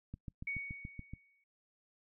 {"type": "click train", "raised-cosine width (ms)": 5, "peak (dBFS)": -31, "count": 8, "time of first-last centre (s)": [0.14, 1.136], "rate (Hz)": 7.03}
{"type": "tone with exponential decay", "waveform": "sine", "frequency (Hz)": 2233, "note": "C#7", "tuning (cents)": 12, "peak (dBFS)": -34, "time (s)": [0.47, 1.44], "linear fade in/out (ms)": 5, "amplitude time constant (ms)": 210}
{"effects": ["noise-tail reverb RT60 0.1 s tail -24 dB re dry"]}